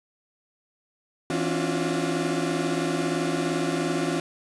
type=tone cluster; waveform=35% pulse; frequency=164.3 / 267.5 / 290.5 / 343.2 / 360.8 Hz; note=E3 / C4 / D4 / F4 / F#4; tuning=-5 / +38 / -19 / -30 / -44 cents; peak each=-29 dBFS; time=1.3-4.2 s; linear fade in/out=2 ms; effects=resampled to 22050 Hz + 8-bit